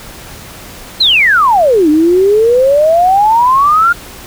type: exponential two-way sweep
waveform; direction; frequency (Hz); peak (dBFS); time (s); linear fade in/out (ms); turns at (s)
sine; down then up; 4258 to 296.4 to 1428; -5; 1-3.93; 10; 1.89
effects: pink hiss -31 dBFS RMS until 4.26 s